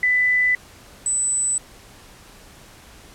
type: tone pair in turn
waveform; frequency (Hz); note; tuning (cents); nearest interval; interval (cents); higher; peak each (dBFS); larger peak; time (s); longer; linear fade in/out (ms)
sine; 1995 / 7980; B6 / B8; +17 / +17; 2 octaves; 2400; second; -15 / -18; first; 0.03-0.55 / 1.06-1.58; neither; 2
effects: pink hiss -46 dBFS RMS until 3.14 s + low-pass 12000 Hz 12 dB/octave